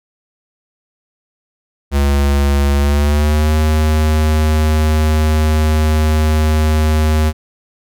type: tone with pitch glide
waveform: square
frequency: 70.6 to 77.44 Hz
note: C#2 to D#2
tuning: +32 to -8 cents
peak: -11 dBFS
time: 1.91-7.33 s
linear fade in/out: 50 ms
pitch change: +160 cents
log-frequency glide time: 2.75-3.55 s
effects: none